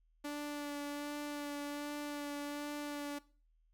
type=tone with vibrato; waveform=sawtooth; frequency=291 Hz; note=D4; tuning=16 cents flat; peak=-35 dBFS; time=0.24-3.19 s; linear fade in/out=10 ms; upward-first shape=sine; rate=1.3 Hz; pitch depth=15 cents each way; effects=noise-tail reverb RT60 0.4 s tail -19 dB re dry + added 40 Hz sine -68 dBFS peak until 3.73 s